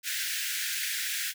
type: high-pass noise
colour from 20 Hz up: pink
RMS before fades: -32 dBFS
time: 0.03-1.34 s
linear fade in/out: 50 ms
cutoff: 1500 Hz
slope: 96 dB/octave
effects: none